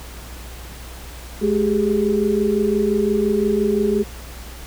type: tone cluster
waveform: sine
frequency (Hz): 212.2 / 390.7 / 416.5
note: G#3 / G4 / G#4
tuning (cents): +38 / -6 / +5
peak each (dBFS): -20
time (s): 1.41-4.04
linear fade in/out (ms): 20
effects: added 60 Hz sine -35 dBFS peak until 4.66 s + pink hiss -39 dBFS RMS until 4.66 s

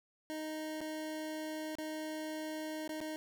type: tone with dropouts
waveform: 25% pulse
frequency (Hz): 311.1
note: D#4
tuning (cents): 0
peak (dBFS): -35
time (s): 0.3-3.16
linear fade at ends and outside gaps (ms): 0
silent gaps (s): 0.806-0.814 / 1.753-1.785 / 2.877-2.892 / 3.004-3.013
effects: none

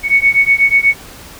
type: beating tone pair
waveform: sine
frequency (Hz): 2217 / 2225.2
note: C#7 / C#7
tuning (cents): 0 / +6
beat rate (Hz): 8.2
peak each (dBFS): -11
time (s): 0.03-0.95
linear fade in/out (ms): 50
effects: pink hiss -35 dBFS RMS until 1.39 s

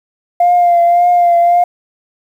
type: tone with vibrato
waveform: sine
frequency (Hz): 698.5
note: F5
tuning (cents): 0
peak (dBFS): -5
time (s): 0.4-1.64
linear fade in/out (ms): 5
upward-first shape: triangle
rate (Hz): 1.8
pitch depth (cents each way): 32
effects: tanh soft clip ceiling -3 dBFS + 7-bit

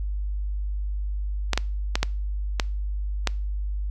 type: clicks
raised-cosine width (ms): 0.2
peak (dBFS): -4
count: 6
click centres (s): 1.533 / 1.576 / 1.955 / 2.03 / 2.598 / 3.273
effects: noise-tail reverb RT60 0.4 s tail -24 dB re dry + added 50 Hz sine -25 dBFS peak until 3.9 s

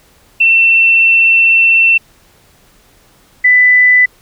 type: tone pair in turn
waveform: sine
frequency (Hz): 2692 / 1993.6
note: E7 / B6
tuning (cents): +36 / +16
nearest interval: perfect fourth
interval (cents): 520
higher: first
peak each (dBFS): -5 / -4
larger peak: second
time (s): 0.4-1.98 / 3.44-4.06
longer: first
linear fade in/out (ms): 10
effects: pink hiss -48 dBFS RMS until 4.21 s

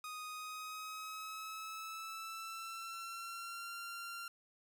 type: tone with pitch glide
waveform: sawtooth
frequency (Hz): 1244.5 to 1380.9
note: D#6 to F6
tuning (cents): 0 to -20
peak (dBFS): -40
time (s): 0.04-4.28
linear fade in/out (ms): 2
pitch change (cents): +180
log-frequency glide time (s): 0.27-3.73
effects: none

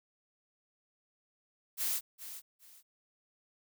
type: noise with echo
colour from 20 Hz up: blue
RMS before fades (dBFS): -33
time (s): 1.77-2.01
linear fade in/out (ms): 50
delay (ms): 410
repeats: 2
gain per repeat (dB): -12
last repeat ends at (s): 2.83
effects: none

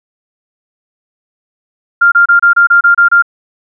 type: tone bursts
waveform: sine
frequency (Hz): 1396.9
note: F6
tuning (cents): 0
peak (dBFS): -3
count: 9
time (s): 2.01-3.224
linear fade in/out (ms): 10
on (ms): 110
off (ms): 28
effects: none

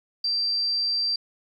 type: tone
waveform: sine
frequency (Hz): 4699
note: D8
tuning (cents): 0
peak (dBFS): -22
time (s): 0.24-1.16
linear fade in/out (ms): 5
effects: 10-bit

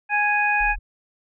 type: harmonic tone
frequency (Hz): 830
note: G#5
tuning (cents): -1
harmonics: 1 / 2 / 3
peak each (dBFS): -22 / -22 / -22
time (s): 0.09-0.76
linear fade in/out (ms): 50
type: tone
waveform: sine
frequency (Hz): 37.63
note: D1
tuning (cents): +43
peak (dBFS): -28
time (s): 0.6-0.79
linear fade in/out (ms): 10
effects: none

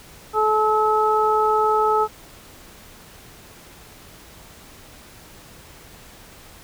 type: harmonic tone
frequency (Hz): 430.9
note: A4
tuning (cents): -36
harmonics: 1 / 2 / 3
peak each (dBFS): -20 / -20 / -20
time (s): 0.33-2.08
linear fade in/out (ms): 50
effects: pink hiss -45 dBFS RMS until 6.63 s

